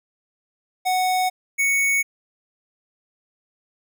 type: tone pair in turn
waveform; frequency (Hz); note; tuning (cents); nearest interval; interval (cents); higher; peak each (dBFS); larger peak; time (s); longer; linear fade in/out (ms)
square; 740 / 2222; F#5 / C#7; 0 / +4; octave + perfect fifth; 1904; second; -19 / -18; second; 0.85-1.3 / 1.58-2.03; neither; 20
effects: none